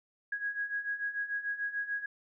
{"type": "beating tone pair", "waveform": "sine", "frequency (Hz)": [1649, 1655.8], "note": ["G#6", "G#6"], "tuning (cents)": [-13, -6], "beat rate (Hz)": 6.8, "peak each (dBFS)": [-38, -34], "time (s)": [0.32, 2.06], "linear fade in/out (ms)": 5, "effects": []}